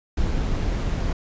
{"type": "noise with amplitude modulation", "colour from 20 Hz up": "brown", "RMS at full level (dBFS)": -22, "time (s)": [0.17, 1.13], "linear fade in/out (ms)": 5, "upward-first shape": "sine", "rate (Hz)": 163, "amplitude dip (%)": 25, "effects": ["resampled to 16000 Hz"]}